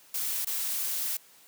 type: noise with dropouts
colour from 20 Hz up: blue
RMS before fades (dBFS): -31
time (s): 0.14-1.17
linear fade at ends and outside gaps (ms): 5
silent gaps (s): 0.449-0.469
effects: white hiss -57 dBFS RMS until 1.47 s + high-pass 150 Hz 12 dB/octave